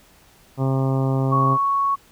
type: harmonic tone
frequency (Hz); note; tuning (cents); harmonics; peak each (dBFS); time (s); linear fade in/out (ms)
133.6; C3; +36; 1 / 2 / 3 / 4 / 5 / 6 / 7 / 8 / 9; -19 / -25 / -29 / -31 / -33 / -35 / -36 / -37 / -38; 0.57-1.58; 50
type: tone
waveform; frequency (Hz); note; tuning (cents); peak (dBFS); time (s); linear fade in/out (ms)
sine; 1110; C#6; +2; -17; 1.31-1.96; 20
effects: pink hiss -53 dBFS RMS until 2.11 s